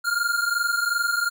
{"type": "tone pair together", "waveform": "square", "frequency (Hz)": [1395.3, 1418], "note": ["F6", "F6"], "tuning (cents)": [-2, 26], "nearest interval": "unison", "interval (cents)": 28, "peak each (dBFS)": -25, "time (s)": [0.04, 1.3], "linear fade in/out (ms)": 20, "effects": []}